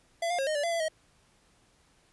square tone with pitch steps, 675 / 705 / 540 / 617 / 580 / 679 / 671 / 632 Hz, E5 / F5 / C#5 / D#5 / D5 / F5 / E5 / D#5, +41 / +16 / -45 / -15 / -22 / -49 / +31 / +27 cents, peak -28 dBFS, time 0.22-0.884 s, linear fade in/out 5 ms, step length 83 ms, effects pink hiss -65 dBFS RMS until 2.12 s + resampled to 24000 Hz

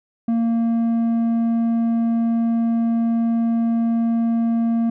square tone with low-pass filter, 230.3 Hz, A#3, 21 cents flat, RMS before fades -19 dBFS, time 0.28-4.9 s, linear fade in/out 5 ms, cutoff 500 Hz, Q 0.57, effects none

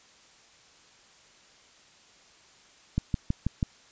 click train, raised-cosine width 5 ms, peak -13 dBFS, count 5, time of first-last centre 2.98-3.628 s, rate 6.17 Hz, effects white hiss -57 dBFS RMS until 3.91 s + resampled to 16000 Hz

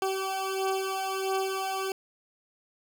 20% pulse beating tone pair, 382.7 / 384.2 Hz, G4 / G4, -42 / -35 cents, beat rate 1.5 Hz, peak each -28 / -25 dBFS, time 0.02-1.92 s, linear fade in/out 2 ms, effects none

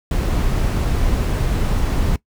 brown noise, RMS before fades -18 dBFS, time 0.11-2.16 s, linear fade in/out 2 ms, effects noise-tail reverb RT60 0.1 s tail -20 dB re dry

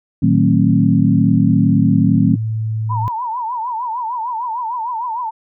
sine chord, D# diminished seventh, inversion none, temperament just, 155.56 / 186.68 / 224 / 268.8 Hz, D#3 / F#3 / A3 / C4, 0 / +16 / +31 / +47 cents, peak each -16 dBFS, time 0.22-2.36 s, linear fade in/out 10 ms
sine tone with pitch glide, 113.6 to 109.98 Hz, A#2 to A2, -44 to 0 cents, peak -17 dBFS, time 0.23-3.08 s, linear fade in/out 0 ms, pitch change -56 cents, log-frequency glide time 0.99-2.73 s
sine tone with vibrato, 940 Hz, A#5, 14 cents sharp, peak -19 dBFS, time 2.89-5.31 s, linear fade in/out 20 ms, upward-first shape triangle, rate 6.6 Hz, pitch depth 150 cents each way
effects none

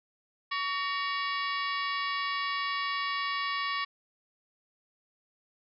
harmonic tone with a mistuned harmonic, 564 Hz, C#5, 30 cents sharp, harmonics 2 / 3 / 4 / 5 / 6 / 7 / 8 / 9, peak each -32 / -36 / -38 / -40 / -42 / -43 / -44 / -45 dBFS, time 0.51-3.85 s, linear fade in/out 10 ms, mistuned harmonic 3, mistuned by +150 cents, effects none

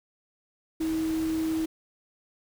sine tone in noise, 320 Hz, D#4, 49 cents sharp, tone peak -25 dBFS, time 0.8-1.66 s, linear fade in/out 10 ms, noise pink, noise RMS -41 dBFS, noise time 0.8-1.66 s, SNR +13 dB, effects none

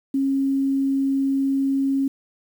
sine tone with quantisation, 272.1 Hz, C#4, 32 cents flat, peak -18 dBFS, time 0.14-2.08 s, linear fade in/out 5 ms, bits 8, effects none

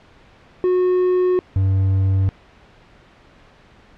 triangle tone pair in turn, 364.6 / 96.04 Hz, F#4 / G2, -25 / -35 cents, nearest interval octave + major seventh, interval 2310 cents, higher first, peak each -12 dBFS, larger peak neither, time 0.64-1.39 / 1.56-2.29 s, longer first, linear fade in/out 0 ms, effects pink hiss -49 dBFS RMS until 3.97 s + low-pass 3000 Hz 12 dB/octave

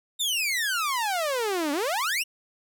sawtooth exponential two-way sweep, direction down then up, 3732 to 277.2 to 2967 Hz, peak -21 dBFS, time 0.19-2.24 s, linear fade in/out 20 ms, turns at 1.72 s, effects none

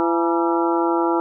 harmonic tone with a mistuned harmonic, 169 Hz, E3, 43 cents sharp, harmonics 2 / 3 / 4 / 5 / 6 / 7 / 8, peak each -19 / -27 / -28 / -25 / -25 / -30 / -28 dBFS, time 0-1.2 s, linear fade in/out 0 ms, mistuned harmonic 6, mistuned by -100 cents, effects none

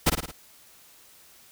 pink noise with echo, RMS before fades -19 dBFS, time 0.06-0.1 s, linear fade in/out 10 ms, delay 54 ms, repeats 4, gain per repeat -5 dB, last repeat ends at 0.316 s, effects white hiss -54 dBFS RMS until 1.51 s

